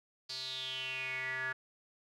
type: tone with band-pass filter sweep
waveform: square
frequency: 130.3 Hz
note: C3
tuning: 7 cents flat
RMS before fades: -39 dBFS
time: 0.29-1.53 s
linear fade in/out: 10 ms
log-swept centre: 4600 to 1600 Hz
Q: 8
effects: none